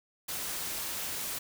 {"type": "noise", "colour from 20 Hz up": "white", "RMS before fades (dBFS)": -36, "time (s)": [0.28, 1.39], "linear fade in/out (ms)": 10, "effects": []}